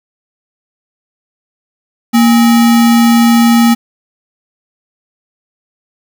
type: tone with sample-and-hold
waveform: sine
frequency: 233.2 Hz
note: A#3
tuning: 1 cent sharp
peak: -4 dBFS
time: 2.13-3.75 s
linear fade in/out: 20 ms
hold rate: 1050 Hz
effects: none